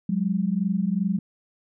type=tone pair together; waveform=sine; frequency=181.7 / 204.3 Hz; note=F#3 / G#3; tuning=-31 / -28 cents; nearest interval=major second; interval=203 cents; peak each=-24 / -24 dBFS; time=0.09-1.19 s; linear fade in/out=5 ms; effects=none